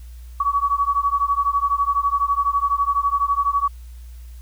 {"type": "beating tone pair", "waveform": "sine", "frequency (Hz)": [1126, 1138], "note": ["C#6", "C#6"], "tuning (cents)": [27, 45], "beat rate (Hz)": 12, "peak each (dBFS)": -20, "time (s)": [0.4, 3.68], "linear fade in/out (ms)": 5, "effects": ["added 60 Hz sine -35 dBFS peak until 4.41 s", "white hiss -55 dBFS RMS until 4.41 s"]}